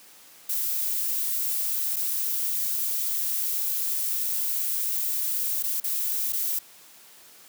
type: noise with dropouts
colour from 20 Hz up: violet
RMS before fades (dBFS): -27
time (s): 0.49-6.59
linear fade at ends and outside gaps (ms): 5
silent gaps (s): 1.961-1.965 / 5.627-5.636 / 5.802-5.84 / 6.324-6.331
effects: white hiss -51 dBFS RMS until 7.48 s + high-pass 150 Hz 12 dB/octave